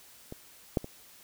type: clicks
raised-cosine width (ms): 2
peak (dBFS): -26 / -12 / -26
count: 3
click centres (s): 0.324 / 0.772 / 0.844
effects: white hiss -55 dBFS RMS until 1.23 s